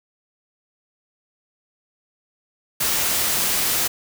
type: noise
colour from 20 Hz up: white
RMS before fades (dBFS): -21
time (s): 2.8-3.88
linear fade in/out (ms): 10
effects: none